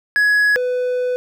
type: tone pair in turn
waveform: triangle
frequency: 1678 / 498.9 Hz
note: G#6 / B4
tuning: +17 / +17 cents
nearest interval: octave + major sixth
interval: 2100 cents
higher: first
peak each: -10 / -15 dBFS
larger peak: first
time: 0.16-0.56 / 0.56-1.16 s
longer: second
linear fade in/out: 0 ms
effects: none